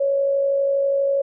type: tone with amplitude modulation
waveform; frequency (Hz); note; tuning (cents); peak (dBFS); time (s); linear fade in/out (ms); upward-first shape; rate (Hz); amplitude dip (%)
sine; 554.4; C#5; 0; -15; 0-1.22; 10; sine; 52.3; 35
effects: none

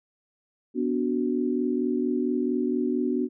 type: chord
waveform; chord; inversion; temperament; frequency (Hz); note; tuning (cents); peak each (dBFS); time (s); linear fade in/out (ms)
sine; B minor; none; equal with one note detuned; 246.9 / 291.3 / 370; B3 / D4 / F#4; 0 / -14 / 0; -26 / -28 / -28; 0.74-3.29; 50
effects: none

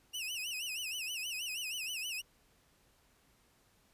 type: tone with vibrato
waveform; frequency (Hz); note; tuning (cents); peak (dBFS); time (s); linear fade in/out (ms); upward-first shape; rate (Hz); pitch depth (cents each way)
sawtooth; 2740; F7; -34; -34; 0.13-2.22; 20; sine; 6.3; 170
effects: pink hiss -69 dBFS RMS until 3.93 s + resampled to 32000 Hz

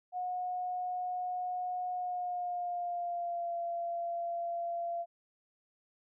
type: tone with pitch glide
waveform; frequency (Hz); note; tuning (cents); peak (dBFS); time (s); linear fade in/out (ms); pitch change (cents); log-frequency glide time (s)
sine; 726 to 686; F#5 to F5; -33 to -31; -33; 0.12-5.06; 50; -98; 1.92-3.55
effects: none

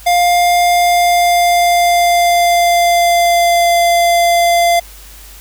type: tone with pitch glide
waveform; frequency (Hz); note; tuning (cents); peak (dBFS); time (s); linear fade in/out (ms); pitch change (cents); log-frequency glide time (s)
square; 703 to 689.3; F5 to F5; +11 to -23; -9; 0.06-4.8; 10; -34; 0.71-3.76
effects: added 50 Hz sine -36 dBFS peak until 5.4 s + white hiss -38 dBFS RMS until 5.4 s

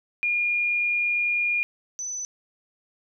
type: tone pair in turn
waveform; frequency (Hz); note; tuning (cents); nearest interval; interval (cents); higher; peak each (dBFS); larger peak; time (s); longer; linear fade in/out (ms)
sine; 2423 / 6008; D#7 / F#8; -47 / +26; octave + major third; 1573; second; -21 / -29; first; 0.23-1.63 / 1.99-2.25; first; 0
effects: none

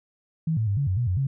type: tone with pitch steps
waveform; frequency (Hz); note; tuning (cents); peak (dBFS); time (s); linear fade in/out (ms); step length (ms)
sine; 160.7 / 110.7 / 100.2 / 140.9 / 93.3 / 121.6 / 91.3 / 136.1; E3 / A2 / G2 / C#3 / F#2 / B2 / F#2 / C#3; -44 / +11 / +38 / +29 / +15 / -26 / -23 / -31; -21; 0.47-1.27; 5; 100
effects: none

